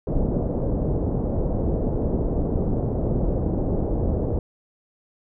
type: low-pass noise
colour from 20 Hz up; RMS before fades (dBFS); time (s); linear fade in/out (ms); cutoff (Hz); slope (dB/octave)
pink; -23; 0.07-4.39; 2; 590; 24
effects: none